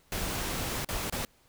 pink noise with dropouts, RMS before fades -33 dBFS, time 0.12-1.25 s, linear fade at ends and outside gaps 1 ms, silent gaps 0.847-0.888 / 1.099-1.124 s, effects pink hiss -64 dBFS RMS until 1.48 s

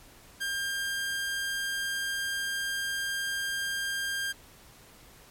sawtooth tone, 1600 Hz, G6, 35 cents sharp, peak -26 dBFS, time 0.4-4.33 s, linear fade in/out 20 ms, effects pink hiss -54 dBFS RMS until 5.3 s + MP3 64 kbps

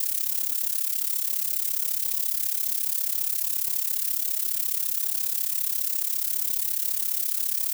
violet noise with amplitude modulation, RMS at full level -23 dBFS, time 0-7.73 s, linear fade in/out 5 ms, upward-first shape sine, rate 34.6 Hz, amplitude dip 80%, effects none

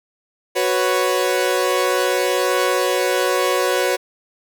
sawtooth chord, F# suspended fourth, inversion none, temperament equal, 370 / 493.9 / 554.4 Hz, F#4 / B4 / C#5, 0 / 0 / 0 cents, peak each -17 dBFS, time 0.55-3.97 s, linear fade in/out 20 ms, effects none

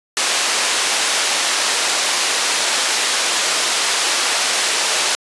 white band-pass noise, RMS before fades -18 dBFS, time 0.17-5.15 s, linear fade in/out 0 ms, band 450 to 6700 Hz, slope 12 dB/octave, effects resampled to 24000 Hz

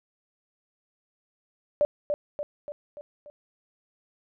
sine tone with echo, 587.3 Hz, D5, in tune, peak -18 dBFS, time 1.81-1.85 s, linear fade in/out 0 ms, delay 290 ms, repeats 5, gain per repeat -5 dB, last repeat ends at 3.3 s, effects none

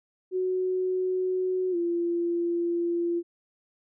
sine tone with pitch glide, 370 to 343.2 Hz, F#4 to F4, 0 to -30 cents, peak -24 dBFS, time 0.31-3.23 s, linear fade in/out 50 ms, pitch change -130 cents, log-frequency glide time 1.71-1.76 s, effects none

